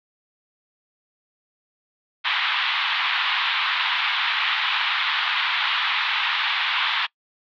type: band-pass noise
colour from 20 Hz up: white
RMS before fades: -23 dBFS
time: 2.24-7.07 s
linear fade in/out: 20 ms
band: 870 to 3700 Hz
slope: 48 dB/octave
effects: noise-tail reverb RT60 0.1 s tail -24 dB re dry